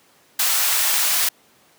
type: high-pass noise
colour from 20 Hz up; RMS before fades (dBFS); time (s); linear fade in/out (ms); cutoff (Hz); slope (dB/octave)
white; -19; 0.39-1.29; 5; 830; 12
effects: pink hiss -55 dBFS RMS until 1.78 s + high-pass 200 Hz 12 dB/octave